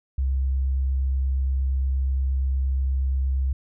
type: tone with vibrato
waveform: sine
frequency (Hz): 66.4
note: C2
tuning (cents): +26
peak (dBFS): -20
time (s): 0.18-3.53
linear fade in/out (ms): 5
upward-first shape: sine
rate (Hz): 8.5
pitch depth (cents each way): 8
effects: none